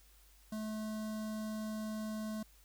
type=tone with notch filter; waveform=square; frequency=216.1 Hz; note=A3; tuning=31 cents flat; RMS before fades=-40 dBFS; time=0.52-2.43 s; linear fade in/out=5 ms; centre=2400 Hz; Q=1.1; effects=added 50 Hz sine -62 dBFS peak until 2.64 s + white hiss -66 dBFS RMS until 2.64 s